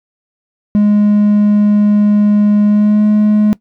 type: tone with pitch glide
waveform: triangle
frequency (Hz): 207.7 to 211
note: G#3 to G#3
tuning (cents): 0 to +28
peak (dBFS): -4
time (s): 0.75-3.53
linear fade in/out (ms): 0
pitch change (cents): +28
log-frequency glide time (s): 2.65-3.04
effects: noise-tail reverb RT60 0.1 s tail -20 dB re dry + tanh soft clip ceiling 0 dBFS